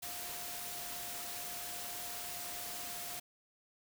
sine tone in noise, 706 Hz, F5, 19 cents sharp, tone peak -51 dBFS, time 0.02-3.2 s, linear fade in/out 10 ms, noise white, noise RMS -43 dBFS, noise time 0.02-3.2 s, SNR -11 dB, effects none

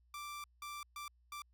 sawtooth tone bursts at uneven times, 1174.7 Hz, D6, in tune, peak -40 dBFS, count 4, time 0.14-0.44 / 0.62-0.83 / 0.96-1.08 / 1.32-1.42 s, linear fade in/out 2 ms, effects added 60 Hz sine -67 dBFS peak until 1.53 s

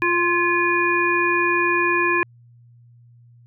harmonic tone with a mistuned harmonic, 349.2 Hz, F4, in tune, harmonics 1 / 3 / 5 / 7, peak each -22 / -22 / -22 / -22 dBFS, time 0.02-2.23 s, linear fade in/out 0 ms, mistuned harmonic 5, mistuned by -34 cents, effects added 119 Hz sine -47 dBFS peak until 3.46 s

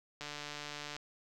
click train, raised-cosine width 0.2 ms, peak -25 dBFS, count 112, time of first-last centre 0.21-0.965 s, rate 147 Hz, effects none

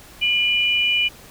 sine tone pair together, 2415 / 2960 Hz, D7 / F#7, +48 / 0 cents, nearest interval major third, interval 352 cents, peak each -19 dBFS, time 0.21-1.09 s, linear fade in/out 20 ms, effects pink hiss -44 dBFS RMS until 1.3 s

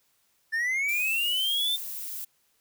triangle linear sweep, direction up, 1760 to 3612 Hz, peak -23 dBFS, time 0.52-1.77 s, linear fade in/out 20 ms
violet noise, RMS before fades -36 dBFS, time 0.88-2.25 s, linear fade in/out 10 ms
effects white hiss -69 dBFS RMS until 2.6 s

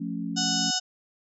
sine chord, F augmented, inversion none, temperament equal, 174.61 / 220 / 277.2 Hz, F3 / A3 / C#4, 0 / 0 / 0 cents, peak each -33 dBFS, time 0-0.71 s, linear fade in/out 10 ms
harmonic tone, 740 Hz, F#5, in tune, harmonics 1 / 2 / 4 / 5 / 6 / 7 / 8 / 9 / 10, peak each -34 / -36 / -32 / -34 / -38 / -28 / -36 / -32 / -38 dBFS, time 0.36-0.8 s, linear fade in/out 20 ms
effects none

